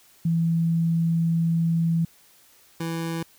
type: tone pair in turn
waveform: sine / 25% pulse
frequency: 165.9 / 165.23 Hz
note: E3 / E3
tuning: +11 / +4 cents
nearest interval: unison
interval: 7 cents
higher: first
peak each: -19 / -23 dBFS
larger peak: first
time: 0.25-2.05 / 2.8-3.23 s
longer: first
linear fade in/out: 5 ms
effects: white hiss -56 dBFS RMS until 3.38 s